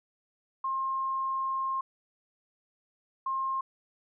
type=tone bursts at uneven times; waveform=sine; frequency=1065 Hz; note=C6; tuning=30 cents sharp; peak=-28 dBFS; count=2; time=0.64-1.81 / 3.26-3.61 s; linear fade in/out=5 ms; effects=none